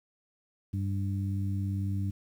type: harmonic tone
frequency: 98 Hz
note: G2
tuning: in tune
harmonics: 1 / 2 / 3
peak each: -29 / -36 / -41 dBFS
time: 0.73-2.11 s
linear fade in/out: 10 ms
effects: 10-bit